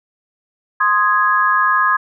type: chord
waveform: sine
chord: Ab major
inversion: first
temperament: equal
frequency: 1046.5 / 1244.5 / 1661.2 Hz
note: C6 / Eb6 / Ab6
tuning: 0 / 0 / 0 cents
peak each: -16 dBFS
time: 0.8-1.97 s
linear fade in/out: 10 ms
effects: none